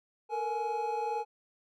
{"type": "tone cluster", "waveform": "triangle", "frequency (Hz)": [451, 472.6, 841], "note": ["A4", "A#4", "G#5"], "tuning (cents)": [43, 24, 22], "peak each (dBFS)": [-36, -36, -30], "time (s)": [0.29, 1.25], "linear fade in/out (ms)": 50, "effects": []}